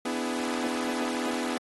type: chord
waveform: sawtooth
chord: E dominant seventh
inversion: second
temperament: equal with one note detuned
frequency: 250 / 293.7 / 329.6 / 415.3 Hz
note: B3 / D4 / E4 / G#4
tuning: +21 / 0 / 0 / 0 cents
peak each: -27 / -32 / -31 / -33 dBFS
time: 0.05-1.58 s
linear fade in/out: 5 ms
effects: AAC 32 kbps